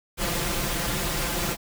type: noise with comb filter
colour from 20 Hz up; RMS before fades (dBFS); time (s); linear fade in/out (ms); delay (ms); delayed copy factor
pink; -27; 0.17-1.57; 50; 5.8; +0.65
effects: none